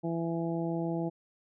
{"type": "harmonic tone", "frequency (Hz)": 166.9, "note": "E3", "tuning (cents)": 22, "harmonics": [1, 2, 3, 4, 5], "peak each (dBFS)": [-33, -33, -40, -39, -43], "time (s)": [0.03, 1.1], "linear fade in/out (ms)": 20, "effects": []}